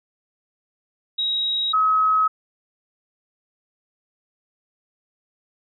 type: tone pair in turn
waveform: sine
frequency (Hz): 3815 / 1277.9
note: A#7 / D#6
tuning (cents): +39 / +46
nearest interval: octave + perfect fifth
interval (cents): 1893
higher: first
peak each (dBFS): -20 / -15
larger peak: second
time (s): 1.18-1.73 / 1.73-2.28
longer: neither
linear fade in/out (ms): 10
effects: none